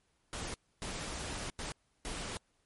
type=noise bursts at uneven times; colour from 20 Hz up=pink; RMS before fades=-40 dBFS; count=4; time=0.33-0.54 / 0.82-1.5 / 1.59-1.72 / 2.05-2.37 s; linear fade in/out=0 ms; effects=pink hiss -75 dBFS RMS until 2.65 s + MP3 48 kbps